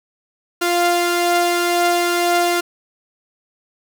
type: tone pair together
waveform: sawtooth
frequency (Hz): 349.2 / 696.4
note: F4 / F5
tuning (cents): 0 / -5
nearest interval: octave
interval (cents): 1195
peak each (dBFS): -14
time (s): 0.61-2.61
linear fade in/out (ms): 10
effects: none

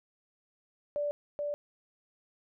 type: tone pair in turn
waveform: sine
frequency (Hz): 584 / 584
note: D5 / D5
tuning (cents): -10 / -10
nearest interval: unison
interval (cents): 0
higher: neither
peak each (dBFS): -29 / -31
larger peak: first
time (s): 0.96-1.11 / 1.39-1.54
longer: neither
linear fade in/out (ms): 0
effects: none

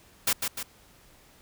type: noise with echo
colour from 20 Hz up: white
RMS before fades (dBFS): -24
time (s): 0.27-0.33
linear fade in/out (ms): 5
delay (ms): 150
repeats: 2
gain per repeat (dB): -5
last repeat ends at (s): 0.63
effects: pink hiss -57 dBFS RMS until 1.41 s

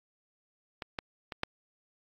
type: clicks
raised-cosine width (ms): 0.3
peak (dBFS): -21 / -17 / -22 / -13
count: 4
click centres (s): 0.822 / 0.988 / 1.322 / 1.434
effects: AAC 48 kbps

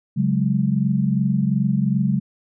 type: chord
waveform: sine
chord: C# suspended fourth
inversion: none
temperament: equal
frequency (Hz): 138.59 / 185 / 207.7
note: C#3 / F#3 / G#3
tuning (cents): 0 / 0 / 0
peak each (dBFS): -21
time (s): 0.16-2.2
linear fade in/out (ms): 20
effects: none

